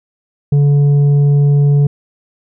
sine tone with tanh clipping, 143.5 Hz, D3, 40 cents flat, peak -8 dBFS, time 0.52-1.87 s, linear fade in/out 5 ms, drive 5 dB, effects none

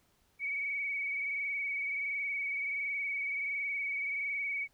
sine tone with frequency modulation, 2254 Hz, C#7, 28 cents sharp, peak -32 dBFS, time 0.39-4.68 s, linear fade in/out 50 ms, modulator 21.4 Hz, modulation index 2.5, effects pink hiss -71 dBFS RMS until 4.73 s

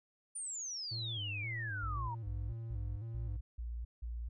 sine exponential sweep, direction down, 9397 to 910 Hz, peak -39 dBFS, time 0.35-2.15 s, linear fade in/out 10 ms
triangle tone with vibrato, 107.8 Hz, A2, 35 cents flat, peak -38 dBFS, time 0.91-3.37 s, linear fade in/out 10 ms, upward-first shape square, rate 1.9 Hz, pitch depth 100 cents each way
sine tone bursts, 58.27 Hz, A#1, in tune, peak -38 dBFS, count 6, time 1.82-4.29 s, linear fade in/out 10 ms, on 270 ms, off 170 ms
effects none

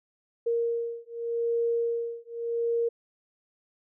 sine beating tone pair, 466.2 / 467.04 Hz, A#4 / A#4, 0 / +3 cents, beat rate 0.84 Hz, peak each -29 dBFS, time 0.46-2.89 s, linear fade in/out 10 ms, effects none

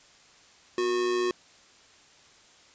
square tone with amplitude modulation, 363.7 Hz, F#4, 30 cents flat, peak -23 dBFS, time 0.78-1.31 s, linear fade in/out 2 ms, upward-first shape sine, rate 114 Hz, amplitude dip 45%, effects white hiss -56 dBFS RMS until 2.74 s + resampled to 16000 Hz

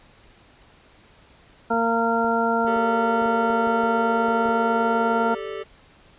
harmonic tone, 229.9 Hz, A#3, 24 cents flat, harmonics 1 / 2 / 3 / 4 / 6, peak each -25 / -25 / -25 / -25 / -25 dBFS, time 1.7-5.35 s, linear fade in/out 10 ms
clicks, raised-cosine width 2 ms, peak -26 dBFS, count 12, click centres 1.738 / 2.246 / 2.648 / 2.764 / 3.221 / 3.259 / 3.503 / 3.673 / 3.836 / 4.285 / 4.459 / 4.49 s
square chord, G suspended second, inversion none, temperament equal, 392 / 440 / 587.3 Hz, G4 / A4 / D5, 0 / 0 / 0 cents, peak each -34 / -33 / -38 dBFS, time 2.66-5.64 s, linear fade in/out 20 ms
effects pink hiss -53 dBFS RMS until 6.18 s + resampled to 8000 Hz

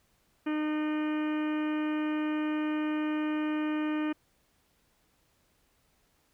harmonic tone with a mistuned harmonic, 305.1 Hz, D#4, 34 cents flat, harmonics 1 / 2 / 3 / 4 / 5 / 6 / 7 / 8 / 9 / 10, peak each -28 / -42 / -44 / -43 / -46 / -45 / -53 / -46 / -53 / -55 dBFS, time 0.46-4.13 s, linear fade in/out 10 ms, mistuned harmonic 9, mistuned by +68 cents, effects pink hiss -70 dBFS RMS until 6.33 s

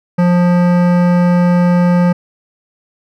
sine tone with hard clipping, 176.5 Hz, F3, 19 cents sharp, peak -10 dBFS, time 0.18-2.13 s, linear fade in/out 10 ms, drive 16 dB, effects none

